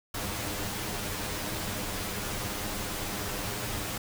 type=noise with comb filter; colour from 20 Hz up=pink; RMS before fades=-34 dBFS; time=0.14-3.98 s; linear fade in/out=5 ms; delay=9.8 ms; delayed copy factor=+0.6; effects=none